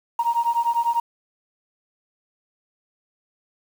sine beating tone pair, 932.3 / 942.3 Hz, A#5 / A#5, 0 / +18 cents, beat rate 10 Hz, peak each -21 dBFS, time 0.19-1 s, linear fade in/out 5 ms, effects tanh soft clip ceiling -12 dBFS + 7-bit

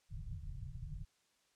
pink low-pass noise, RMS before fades -45 dBFS, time 0.09-1.05 s, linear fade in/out 20 ms, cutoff 160 Hz, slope 96 dB/octave, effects white hiss -75 dBFS RMS until 1.55 s + low-pass 8000 Hz 12 dB/octave

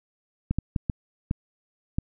clicks, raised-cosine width 5 ms, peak -12 dBFS, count 6, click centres 0.51 / 0.586 / 0.762 / 0.898 / 1.311 / 1.985 s, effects none

